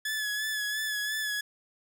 sawtooth tone with vibrato, 1712 Hz, A6, 48 cents flat, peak -26 dBFS, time 0.05-1.41 s, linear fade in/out 5 ms, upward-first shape sine, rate 2.9 Hz, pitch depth 36 cents each way, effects none

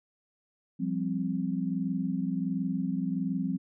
sine chord, F suspended second, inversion none, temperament equal, 174.61 / 196 / 261.6 Hz, F3 / G3 / C4, 0 / 0 / 0 cents, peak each -32 dBFS, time 0.79-3.58 s, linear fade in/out 20 ms, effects none

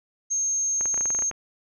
sine tone, 6420 Hz, G8, 40 cents sharp, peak -22 dBFS, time 0.3-1.31 s, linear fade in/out 20 ms
clicks, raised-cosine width 0.5 ms, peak -21 dBFS, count 11, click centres 0.81 / 0.857 / 0.943 / 0.977 / 1.009 / 1.057 / 1.104 / 1.149 / 1.19 / 1.223 / 1.313 s
effects none

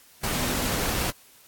sine tone in noise, 246.9 Hz, B3, in tune, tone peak -32 dBFS, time 0.35-0.68 s, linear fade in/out 10 ms, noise pink, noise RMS -27 dBFS, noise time 0.23-1.11 s, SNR -8 dB, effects white hiss -54 dBFS RMS until 1.47 s + AAC 64 kbps

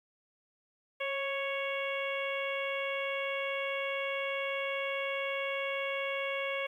harmonic tone with a mistuned harmonic, 554.4 Hz, C#5, in tune, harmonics 1 / 2 / 3 / 4 / 5 / 6, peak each -35 / -41 / -43 / -37 / -41 / -46 dBFS, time 1-6.67 s, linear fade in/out 10 ms, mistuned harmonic 1, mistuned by -25 cents, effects 11-bit

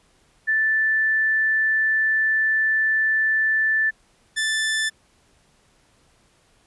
sine / sawtooth tone pair in turn, 1760 / 1760 Hz, A6 / A6, 0 / 0 cents, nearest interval unison, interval 0 cents, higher neither, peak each -17 dBFS, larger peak neither, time 0.47-3.91 / 4.36-4.9 s, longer first, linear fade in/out 20 ms, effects pink hiss -60 dBFS RMS until 6.66 s + resampled to 24000 Hz

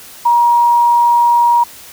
sine tone, 950 Hz, A#5, 33 cents sharp, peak -7 dBFS, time 0.25-1.64 s, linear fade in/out 10 ms, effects white hiss -36 dBFS RMS until 1.92 s

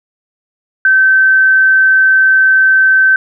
sine tone, 1543 Hz, G6, 28 cents flat, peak -5 dBFS, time 0.85-3.16 s, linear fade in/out 2 ms, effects none

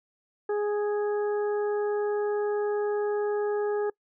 harmonic tone, 415.3 Hz, G#4, in tune, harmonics 1 / 2 / 3 / 4, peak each -25 / -36 / -42 / -42 dBFS, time 0.49-3.9 s, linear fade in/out 5 ms, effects noise-tail reverb RT60 0.1 s tail -25 dB re dry

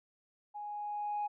sine tone with level ramp, 830.6 Hz, G#5, in tune, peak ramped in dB -40 to -30 dBFS, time 0.54-1.28 s, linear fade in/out 20 ms, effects tanh soft clip ceiling -29 dBFS

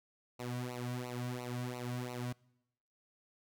sawtooth tone with flanger, 123.47 Hz, B2, in tune, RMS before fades -40 dBFS, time 0.39-2.33 s, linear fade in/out 10 ms, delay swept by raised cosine 0.59 to 2.39 ms, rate 2.9 Hz, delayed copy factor -0.9, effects noise-tail reverb RT60 0.9 s tail -25 dB re dry

